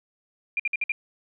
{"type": "tone bursts", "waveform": "sine", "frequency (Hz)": 2400, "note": "D7", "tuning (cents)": 37, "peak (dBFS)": -22, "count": 5, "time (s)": [0.57, 0.92], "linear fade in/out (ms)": 2, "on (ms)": 26, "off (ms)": 55, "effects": []}